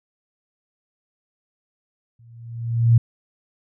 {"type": "tone with exponential growth", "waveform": "sine", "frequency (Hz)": 116.54, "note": "A#2", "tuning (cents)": 0, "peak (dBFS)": -8, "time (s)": [2.19, 2.98], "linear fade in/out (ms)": 5, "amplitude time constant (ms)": 170, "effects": []}